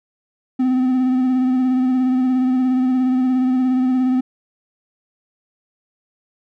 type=tone with vibrato; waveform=triangle; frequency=256 Hz; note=C4; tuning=38 cents flat; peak=-12 dBFS; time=0.59-4.21 s; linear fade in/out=10 ms; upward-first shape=sine; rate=17 Hz; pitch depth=28 cents each way; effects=none